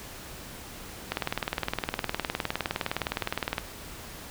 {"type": "click train", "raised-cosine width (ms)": 0.3, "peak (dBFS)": -11, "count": 49, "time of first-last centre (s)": [1.12, 3.582], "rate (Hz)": 19.5, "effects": ["pink hiss -43 dBFS RMS until 4.3 s"]}